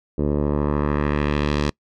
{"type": "tone with low-pass filter sweep", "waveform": "10% pulse", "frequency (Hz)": 73.42, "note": "D2", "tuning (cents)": 0, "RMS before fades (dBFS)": -21, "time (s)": [0.18, 1.7], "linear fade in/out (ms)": 5, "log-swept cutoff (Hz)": [450, 5300], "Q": 1.2, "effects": ["noise-tail reverb RT60 0.1 s tail -26 dB re dry"]}